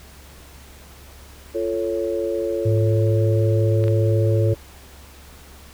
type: chord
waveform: sine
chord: F augmented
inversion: none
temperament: equal with one note detuned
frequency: 345.6 / 440 / 554.4 Hz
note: F4 / A4 / C#5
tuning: -18 / 0 / 0 cents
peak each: -25 dBFS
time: 1.54-4.55 s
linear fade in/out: 20 ms
type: tone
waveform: sine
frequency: 107.2 Hz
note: A2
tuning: 45 cents flat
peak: -16 dBFS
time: 2.65-4.54 s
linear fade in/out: 10 ms
type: clicks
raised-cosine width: 0.3 ms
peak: -20 dBFS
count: 2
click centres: 3.84 / 3.881 s
effects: added 69 Hz sine -44 dBFS peak until 5.73 s + pink hiss -46 dBFS RMS until 5.73 s